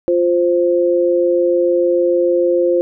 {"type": "tone pair together", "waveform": "sine", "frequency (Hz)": [350, 523.3], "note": ["F4", "C5"], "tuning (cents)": [4, 0], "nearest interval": "perfect fifth", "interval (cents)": 696, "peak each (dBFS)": -14, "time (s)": [0.08, 2.81], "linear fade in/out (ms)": 0, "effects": []}